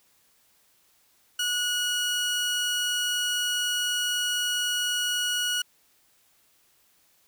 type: tone pair together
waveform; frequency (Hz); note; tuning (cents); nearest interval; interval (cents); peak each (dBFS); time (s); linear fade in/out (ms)
25% pulse; 1457 / 2914; F#6 / F#7; -27 / -27; octave; 1200; -25 / -26; 1.39-5.62; 5
effects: white hiss -64 dBFS RMS until 7.27 s